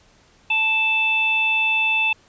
harmonic tone, 880 Hz, A5, in tune, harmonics 1 / 3 / 4, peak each -27 / -17 / -29 dBFS, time 0.5-2.13 s, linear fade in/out 5 ms, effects pink hiss -55 dBFS RMS until 2.28 s + resampled to 16000 Hz

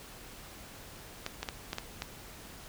clicks, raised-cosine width 0.2 ms, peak -17 dBFS, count 6, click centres 1.264 / 1.43 / 1.488 / 1.731 / 1.784 / 2.021 s, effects pink hiss -49 dBFS RMS until 2.68 s

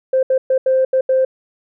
sine tone bursts at uneven times, 523 Hz, C5, 1 cent flat, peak -10 dBFS, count 6, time 0.13-0.23 / 0.3-0.38 / 0.5-0.58 / 0.66-0.85 / 0.93-1.01 / 1.09-1.25 s, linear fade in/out 5 ms, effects tanh soft clip ceiling -7 dBFS

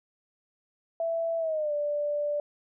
sine tone with pitch glide, 663 to 587.3 Hz, E5 to D5, +10 to 0 cents, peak -26 dBFS, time 1-2.4 s, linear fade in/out 2 ms, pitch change -210 cents, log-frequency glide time 1.38-1.73 s, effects none

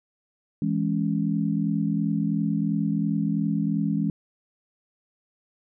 sine chord, C# minor, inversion first, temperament equal, 164.81 / 207.7 / 277.2 Hz, E3 / G#3 / C#4, 0 / 0 / 0 cents, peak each -26 / -25 / -28 dBFS, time 0.62-4.1 s, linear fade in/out 2 ms, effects none

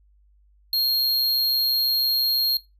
square tone, 4242 Hz, C8, 23 cents sharp, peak -20 dBFS, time 0.73-2.57 s, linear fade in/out 2 ms, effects noise-tail reverb RT60 0.2 s tail -18 dB re dry + added 50 Hz sine -55 dBFS peak until 2.79 s

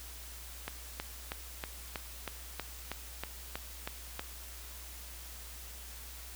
click train, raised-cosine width 0.3 ms, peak -20 dBFS, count 12, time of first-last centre 0.68-4.194 s, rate 3.13 Hz, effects added 60 Hz sine -48 dBFS peak until 6.35 s + white hiss -49 dBFS RMS until 6.35 s

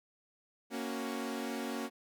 sawtooth chord, F# major, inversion first, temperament equal, 233.1 / 277.2 / 370 Hz, A#3 / C#4 / F#4, 0 / 0 / 0 cents, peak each -35 / -36 / -39 dBFS, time 0.7-1.9 s, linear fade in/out 50 ms, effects none

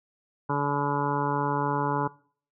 harmonic tone, 143.3 Hz, D3, 42 cents flat, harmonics 1 / 2 / 3 / 4 / 6 / 7 / 8 / 9 / 10, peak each -30 / -32 / -33 / -37 / -31 / -30 / -38 / -39 / -37 dBFS, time 0.49-2.08 s, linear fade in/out 10 ms, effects noise-tail reverb RT60 0.5 s tail -22 dB re dry

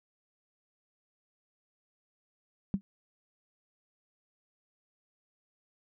sine tone with exponential decay, 196 Hz, G3, in tune, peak -21 dBFS, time 2.74-2.81 s, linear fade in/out 0 ms, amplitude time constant 15 ms, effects none

